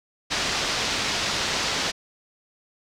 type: low-pass noise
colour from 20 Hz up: white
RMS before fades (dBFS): -26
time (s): 0.3-1.92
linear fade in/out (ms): 20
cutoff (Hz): 5600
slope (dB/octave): 24
effects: none